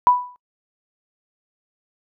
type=tone with exponential decay; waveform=sine; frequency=987.8 Hz; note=B5; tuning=in tune; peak=-7 dBFS; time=0.07-0.36 s; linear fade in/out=0 ms; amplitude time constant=61 ms; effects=noise-tail reverb RT60 0.1 s tail -25 dB re dry